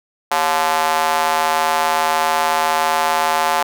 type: tone with high-pass filter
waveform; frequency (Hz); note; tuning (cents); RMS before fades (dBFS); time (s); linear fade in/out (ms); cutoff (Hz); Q
square; 79.2; D#2; +31; -17; 0.31-3.63; 5; 830; 2.8
effects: none